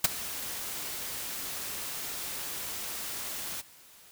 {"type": "noise with ADSR envelope", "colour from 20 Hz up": "white", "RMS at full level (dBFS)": -19, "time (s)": [0.04, 3.62], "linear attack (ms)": 6, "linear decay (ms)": 18, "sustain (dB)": -18, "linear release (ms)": 21, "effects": ["white hiss -55 dBFS RMS until 4.11 s"]}